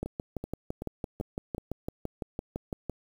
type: two click trains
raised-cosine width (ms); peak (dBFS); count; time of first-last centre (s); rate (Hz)
2; -19 / -22; 18 / 5; 0.03-2.897 / 0.06-1.581; 5.93 / 2.63
effects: 8-bit